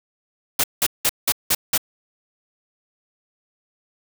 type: noise bursts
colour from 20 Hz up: white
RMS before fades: -18 dBFS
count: 6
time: 0.59-1.778 s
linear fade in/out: 5 ms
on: 48 ms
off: 180 ms
effects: none